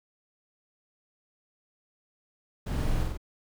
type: noise with echo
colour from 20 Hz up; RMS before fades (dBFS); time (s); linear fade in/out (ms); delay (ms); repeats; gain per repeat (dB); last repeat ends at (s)
brown; -31; 2.66-3.04; 10; 45; 3; -2; 3.175
effects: none